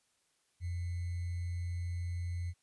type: tone with sample-and-hold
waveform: sine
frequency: 87.31 Hz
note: F2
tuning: in tune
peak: -34 dBFS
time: 0.6-2.54 s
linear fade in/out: 50 ms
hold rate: 2100 Hz
effects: white hiss -75 dBFS RMS until 2.62 s + resampled to 24000 Hz